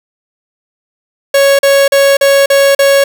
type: tone bursts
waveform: 45% pulse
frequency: 554.4 Hz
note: C#5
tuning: in tune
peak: -5 dBFS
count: 6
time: 1.34-3.04 s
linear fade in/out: 5 ms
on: 250 ms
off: 40 ms
effects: none